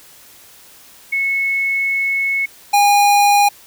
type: tone pair in turn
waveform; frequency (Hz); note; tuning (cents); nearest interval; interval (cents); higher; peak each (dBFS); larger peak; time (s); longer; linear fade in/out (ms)
sine / square; 2196 / 815.9; C#7 / G#5; -17 / -31; octave + perfect fourth; 1714; first; -15 / -10; second; 1.12-2.46 / 2.73-3.49; first; 10
effects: white hiss -44 dBFS RMS until 3.66 s